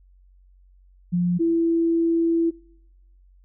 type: tone pair in turn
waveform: sine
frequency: 176.3 / 332.8 Hz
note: F3 / E4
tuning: +17 / +17 cents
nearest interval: major seventh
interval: 1100 cents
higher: second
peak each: -18 / -17 dBFS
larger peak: second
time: 1.12-1.39 / 1.39-2.51 s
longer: second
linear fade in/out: 20 ms
effects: noise-tail reverb RT60 0.9 s tail -25 dB re dry + added 46 Hz sine -51 dBFS peak until 3.44 s